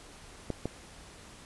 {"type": "clicks", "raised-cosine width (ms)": 2, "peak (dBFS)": -18, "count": 2, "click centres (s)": [0.503, 0.656], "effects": ["pink hiss -51 dBFS RMS until 1.45 s", "resampled to 24000 Hz"]}